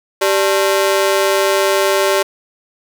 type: ring-modulated tone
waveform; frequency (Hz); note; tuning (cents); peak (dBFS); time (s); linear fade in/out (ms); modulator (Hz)
sawtooth; 488.4; B4; -19; -5; 0.21-2.23; 10; 99.3
effects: none